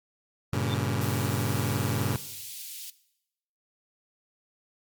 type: chord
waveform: sawtooth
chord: G diminished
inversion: none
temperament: just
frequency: 98 / 117.6 / 141.12 Hz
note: G2 / Bb2 / Db3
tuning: 0 / +16 / +31 cents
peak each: -26 dBFS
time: 0.53-2.16 s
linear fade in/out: 0 ms
type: tone with exponential growth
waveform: sine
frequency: 3562 Hz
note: A7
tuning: 21 cents sharp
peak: -31 dBFS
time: 0.6-0.74 s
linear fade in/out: 1 ms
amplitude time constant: 29 ms
type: high-pass noise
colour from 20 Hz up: white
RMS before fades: -40 dBFS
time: 1.01-2.9 s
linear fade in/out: 2 ms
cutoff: 2700 Hz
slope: 24 dB/octave
effects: noise-tail reverb RT60 0.8 s tail -17 dB re dry + MP3 96 kbps